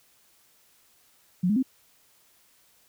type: tone with pitch steps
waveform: sine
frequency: 179.9 / 210.7 / 261.3 Hz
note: F#3 / G#3 / C4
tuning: -48 / +25 / -2 cents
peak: -20 dBFS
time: 1.43-1.628 s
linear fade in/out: 10 ms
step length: 66 ms
effects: white hiss -62 dBFS RMS until 2.88 s